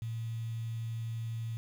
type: tone with quantisation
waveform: sine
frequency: 114 Hz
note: A#2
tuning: 38 cents flat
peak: -34 dBFS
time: 0.02-1.57 s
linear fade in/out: 0 ms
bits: 9
effects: none